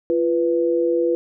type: tone pair together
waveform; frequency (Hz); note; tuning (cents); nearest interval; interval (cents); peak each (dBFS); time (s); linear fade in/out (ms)
sine; 343.8 / 493.9; F4 / B4; -27 / 0; tritone; 627; -19; 0.1-1.15; 0
effects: none

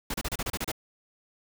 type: noise bursts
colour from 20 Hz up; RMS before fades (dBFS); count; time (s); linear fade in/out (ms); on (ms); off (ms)
pink; -31; 9; 0.1-0.717; 5; 41; 31
effects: none

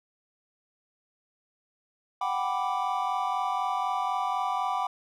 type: chord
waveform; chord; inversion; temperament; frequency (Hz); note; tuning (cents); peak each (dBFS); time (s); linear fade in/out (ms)
triangle; G major seventh; third; equal; 740 / 784 / 987.8 / 1174.7; F#5 / G5 / B5 / D6; 0 / 0 / 0 / 0; -30; 2.21-4.87; 5
effects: none

